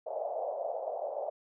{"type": "band-pass noise", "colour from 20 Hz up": "white", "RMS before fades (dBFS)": -36, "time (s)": [0.06, 1.3], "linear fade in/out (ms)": 10, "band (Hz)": [530, 710], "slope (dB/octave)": 48, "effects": []}